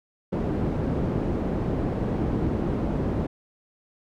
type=low-pass noise; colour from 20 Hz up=white; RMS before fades=-26 dBFS; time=0.32-3.27 s; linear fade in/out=10 ms; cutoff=310 Hz; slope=12 dB/octave; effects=none